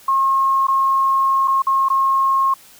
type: tone with dropouts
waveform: sine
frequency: 1078 Hz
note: C#6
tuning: 49 cents flat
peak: -13 dBFS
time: 0.08-2.54 s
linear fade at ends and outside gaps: 5 ms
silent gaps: 0.67-0.682 / 1.476-1.479 / 1.621-1.668 / 1.886-1.9 s
effects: white hiss -46 dBFS RMS until 2.79 s